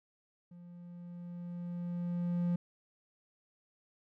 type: tone with level ramp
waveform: triangle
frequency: 174.6 Hz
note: F3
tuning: in tune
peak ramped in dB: -48 to -26 dBFS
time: 0.51-2.56 s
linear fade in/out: 5 ms
effects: none